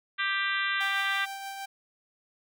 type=harmonic tone; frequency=394 Hz; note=G4; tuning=9 cents sharp; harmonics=3 / 4 / 5 / 6 / 7 / 8 / 9 / 10; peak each=-34 / -30 / -32 / -37 / -38 / -39 / -37 / -43 dBFS; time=0.18-1.26 s; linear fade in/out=20 ms
type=tone with tremolo; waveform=sawtooth; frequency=784 Hz; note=G5; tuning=in tune; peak=-31 dBFS; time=0.8-1.66 s; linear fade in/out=10 ms; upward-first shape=triangle; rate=6.3 Hz; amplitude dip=35%
effects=none